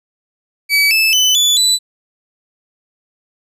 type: tone with pitch steps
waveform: 30% pulse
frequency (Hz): 2284 / 2624 / 3014 / 3462 / 3977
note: D7 / E7 / F#7 / A7 / B7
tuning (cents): -49 / -9 / +31 / -29 / +11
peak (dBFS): -7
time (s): 0.69-1.79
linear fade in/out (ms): 50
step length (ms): 220
effects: resampled to 32000 Hz